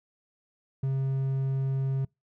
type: tone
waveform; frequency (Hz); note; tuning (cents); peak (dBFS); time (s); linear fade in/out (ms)
triangle; 134.5; C3; +48; -23; 0.83-2.05; 5
effects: noise-tail reverb RT60 0.2 s tail -26 dB re dry